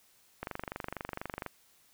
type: click train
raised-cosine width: 0.5 ms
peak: -21 dBFS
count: 26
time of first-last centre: 0.43-1.463 s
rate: 24.2 Hz
effects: white hiss -65 dBFS RMS until 1.93 s